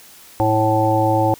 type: harmonic tone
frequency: 109.2 Hz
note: A2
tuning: 13 cents flat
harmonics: 1 / 3 / 5 / 7 / 8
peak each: -20 / -20 / -20 / -20 / -20 dBFS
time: 0.4-1.34 s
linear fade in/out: 0 ms
effects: white hiss -44 dBFS RMS until 1.39 s